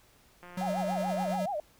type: click train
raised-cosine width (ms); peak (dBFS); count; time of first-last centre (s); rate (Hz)
0.5; -34; 165; 0.43-1.357; 177
type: tone with tremolo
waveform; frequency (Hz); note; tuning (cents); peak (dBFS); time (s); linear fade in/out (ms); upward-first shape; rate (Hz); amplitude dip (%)
square; 185; F#3; 0; -32; 0.57-1.46; 5; sine; 9.7; 30
type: tone with vibrato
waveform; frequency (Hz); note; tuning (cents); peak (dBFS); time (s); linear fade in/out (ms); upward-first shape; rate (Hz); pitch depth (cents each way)
sine; 698.5; F5; 0; -30; 0.61-1.6; 2; sine; 7; 290
effects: pink hiss -62 dBFS RMS until 1.79 s